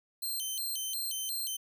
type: tone with vibrato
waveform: 10% pulse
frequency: 3585 Hz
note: A7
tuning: 32 cents sharp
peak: -26 dBFS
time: 0.22-1.57 s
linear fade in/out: 10 ms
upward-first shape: square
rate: 2.8 Hz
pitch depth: 260 cents each way
effects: none